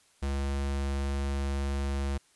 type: tone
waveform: square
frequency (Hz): 69.3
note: C#2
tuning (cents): 0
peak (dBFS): -29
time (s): 0.22-2.18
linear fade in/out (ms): 10
effects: white hiss -64 dBFS RMS until 2.35 s + resampled to 24000 Hz

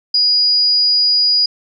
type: tone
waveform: sine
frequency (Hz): 4900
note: D#8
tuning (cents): -27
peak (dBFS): -10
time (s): 0.14-1.46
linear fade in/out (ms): 5
effects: none

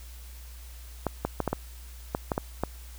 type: clicks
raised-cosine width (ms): 1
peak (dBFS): -12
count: 9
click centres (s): 1.067 / 1.25 / 1.403 / 1.477 / 1.53 / 2.149 / 2.318 / 2.379 / 2.636
effects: added 60 Hz sine -42 dBFS peak until 2.98 s + white hiss -52 dBFS RMS until 2.98 s

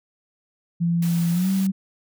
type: tone with pitch glide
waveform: sine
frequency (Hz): 170 to 191.92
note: F3 to G3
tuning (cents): -46 to -36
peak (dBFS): -18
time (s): 0.8-1.72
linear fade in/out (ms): 20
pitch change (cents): +210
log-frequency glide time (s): 1.32-1.49
type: high-pass noise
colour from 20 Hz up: white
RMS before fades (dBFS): -37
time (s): 1.02-1.67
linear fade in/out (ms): 5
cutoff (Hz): 150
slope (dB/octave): 96
effects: none

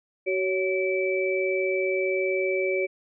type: tone cluster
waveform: sine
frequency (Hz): 378.2 / 557 / 2313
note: F#4 / C#5 / D7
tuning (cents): +38 / +8 / -27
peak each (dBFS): -25 / -28 / -29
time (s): 0.26-2.87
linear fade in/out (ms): 20
effects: none

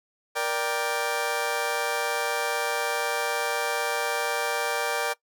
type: chord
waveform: 20% pulse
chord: G minor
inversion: first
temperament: just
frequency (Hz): 470.4 / 588 / 784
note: Bb4 / D5 / G5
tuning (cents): +16 / +2 / 0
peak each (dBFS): -25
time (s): 0.35-5.14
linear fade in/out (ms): 20
effects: noise-tail reverb RT60 0.1 s tail -20 dB re dry

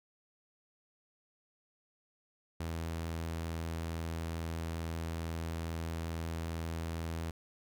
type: tone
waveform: sawtooth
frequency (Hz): 82.3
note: E2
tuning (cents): -2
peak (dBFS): -32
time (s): 2.6-7.31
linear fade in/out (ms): 5
effects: none

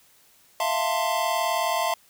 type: chord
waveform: square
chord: F major seventh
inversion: third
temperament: equal with one note detuned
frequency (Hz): 659.3 / 698.5 / 892.3 / 1046.5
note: E5 / F5 / A5 / C6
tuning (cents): 0 / 0 / +24 / 0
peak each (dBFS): -29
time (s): 0.6-1.94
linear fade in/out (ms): 2
effects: white hiss -58 dBFS RMS until 2.09 s

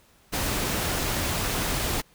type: noise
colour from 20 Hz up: pink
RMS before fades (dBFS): -27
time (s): 0.32-2.02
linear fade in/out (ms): 20
effects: pink hiss -59 dBFS RMS until 2.14 s

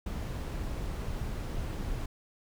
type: noise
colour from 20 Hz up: brown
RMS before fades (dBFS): -35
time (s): 0.06-2.06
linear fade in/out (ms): 5
effects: none

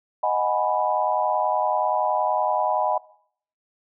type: chord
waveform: sine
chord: G# minor seventh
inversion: second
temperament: equal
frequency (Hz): 622.3 / 740 / 830.6 / 987.8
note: D#5 / F#5 / G#5 / B5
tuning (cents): 0 / 0 / 0 / 0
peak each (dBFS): -25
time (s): 0.23-2.98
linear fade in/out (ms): 5
effects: noise-tail reverb RT60 0.6 s tail -20 dB re dry

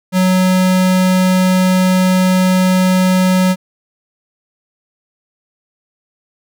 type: tone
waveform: square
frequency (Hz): 185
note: F#3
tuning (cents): 0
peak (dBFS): -10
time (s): 0.12-3.56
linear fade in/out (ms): 50
effects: none

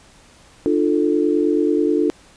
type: chord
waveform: sine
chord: D minor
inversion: none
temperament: equal with one note detuned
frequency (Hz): 299.8 / 349.2 / 440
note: D4 / F4 / A4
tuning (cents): +36 / 0 / 0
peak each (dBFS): -18 / -19 / -20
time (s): 0.66-2.1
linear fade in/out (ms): 0
effects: pink hiss -49 dBFS RMS until 2.36 s + resampled to 22050 Hz

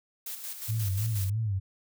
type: noise with tremolo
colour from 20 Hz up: blue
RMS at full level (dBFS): -37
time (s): 0.26-1.3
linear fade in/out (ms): 5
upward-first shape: square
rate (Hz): 5.6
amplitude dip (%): 50
type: tone with vibrato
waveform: sine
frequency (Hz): 103.83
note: G#2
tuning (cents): 0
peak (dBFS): -26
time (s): 0.68-1.6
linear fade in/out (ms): 20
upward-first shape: sine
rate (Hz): 3.1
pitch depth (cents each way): 150
effects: none

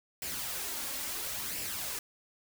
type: noise with flanger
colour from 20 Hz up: white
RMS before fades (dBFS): -37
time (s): 0.22-1.99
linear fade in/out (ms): 2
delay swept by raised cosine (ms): 0.39 to 3.69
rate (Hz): 0.73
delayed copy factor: +0.5
effects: none

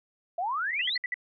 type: exponential sweep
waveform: sine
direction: up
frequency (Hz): 657 to 4435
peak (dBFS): -27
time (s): 0.38-0.97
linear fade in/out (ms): 5
type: tone bursts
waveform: sine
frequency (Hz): 1975.5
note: B6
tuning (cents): 0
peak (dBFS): -27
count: 6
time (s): 0.71-1.142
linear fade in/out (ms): 2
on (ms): 22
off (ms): 60
effects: none

